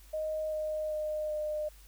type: tone with pitch steps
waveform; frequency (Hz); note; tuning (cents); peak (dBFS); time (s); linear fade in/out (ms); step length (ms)
sine; 622.3 / 617.3 / 612.3 / 607.4; D#5 / D#5 / D#5 / D#5; 0 / -14 / -28 / -42; -31; 0.13-1.69; 10; 390
effects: added 50 Hz sine -53 dBFS peak until 1.87 s + white hiss -60 dBFS RMS until 1.87 s